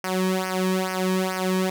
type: tone with flanger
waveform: sawtooth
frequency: 186.5 Hz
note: F#3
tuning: 14 cents sharp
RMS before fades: -24 dBFS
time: 0.04-1.7 s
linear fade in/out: 2 ms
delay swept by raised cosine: 0.26 to 1.46 ms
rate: 2.3 Hz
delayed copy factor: -0.85
effects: none